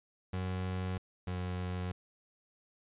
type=tone pair in turn; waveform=30% pulse; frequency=92.5 / 90.7 Hz; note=F#2 / F#2; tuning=0 / -34 cents; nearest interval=unison; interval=34 cents; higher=first; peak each=-31 / -32 dBFS; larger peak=first; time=0.33-0.98 / 1.27-1.92 s; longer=neither; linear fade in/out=5 ms; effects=resampled to 8000 Hz